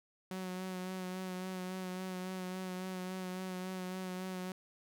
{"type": "tone with vibrato", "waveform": "sawtooth", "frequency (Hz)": 185, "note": "F#3", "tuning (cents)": 0, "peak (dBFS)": -35, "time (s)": [0.31, 4.52], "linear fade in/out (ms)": 2, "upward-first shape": "sine", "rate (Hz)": 3.6, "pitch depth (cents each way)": 23, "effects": []}